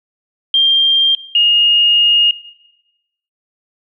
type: tone pair in turn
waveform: sine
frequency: 3188 / 2851 Hz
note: G7 / F7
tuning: +28 / +35 cents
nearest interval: major second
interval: 193 cents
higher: first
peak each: -8 dBFS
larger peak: neither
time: 0.54-1.15 / 1.35-2.31 s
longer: second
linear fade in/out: 2 ms
effects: noise-tail reverb RT60 1.0 s tail -17 dB re dry